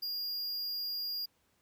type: tone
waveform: square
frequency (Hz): 4829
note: D8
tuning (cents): +47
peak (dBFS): -35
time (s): 0.02-1.26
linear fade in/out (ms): 10
effects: pink hiss -73 dBFS RMS until 1.61 s + high-pass 60 Hz 12 dB/octave